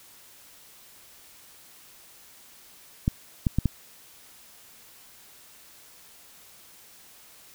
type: clicks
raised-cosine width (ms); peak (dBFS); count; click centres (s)
5; -9; 4; 3.079 / 3.468 / 3.586 / 3.657
effects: white hiss -52 dBFS RMS until 7.54 s